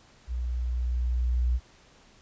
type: tone with level ramp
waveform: sine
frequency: 61 Hz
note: B1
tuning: 21 cents flat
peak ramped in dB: -28 to -21 dBFS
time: 0.27-1.6 s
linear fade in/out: 50 ms
effects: pink hiss -57 dBFS RMS until 2.21 s + resampled to 16000 Hz